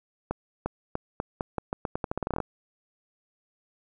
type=accelerating click train; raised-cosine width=1 ms; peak=-14 dBFS; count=19; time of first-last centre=0.31-2.403 s; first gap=350 ms; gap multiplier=0.84; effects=none